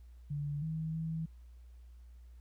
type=tone with pitch steps; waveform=sine; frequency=145.4 / 159.2 / 161.5 Hz; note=D3 / D#3 / E3; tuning=-17 / +40 / -35 cents; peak=-34 dBFS; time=0.3-1.26 s; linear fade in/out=10 ms; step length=320 ms; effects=added 60 Hz sine -51 dBFS peak until 2.4 s + pink hiss -75 dBFS RMS until 2.4 s